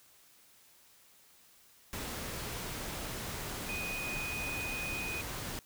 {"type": "tone in noise", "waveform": "sine", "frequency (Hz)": 2489, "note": "D#7", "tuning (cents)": 0, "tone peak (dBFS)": -37, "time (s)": [3.69, 5.21], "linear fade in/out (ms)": 0, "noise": "pink", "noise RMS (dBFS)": -40, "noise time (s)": [1.93, 5.59], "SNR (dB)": 0, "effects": ["white hiss -62 dBFS RMS until 5.65 s"]}